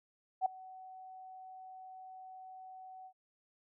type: tone with ADSR envelope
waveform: sine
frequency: 751 Hz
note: F#5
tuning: 26 cents sharp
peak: -25 dBFS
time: 0.41-3.13 s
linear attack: 47 ms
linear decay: 6 ms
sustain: -23 dB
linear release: 71 ms
effects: none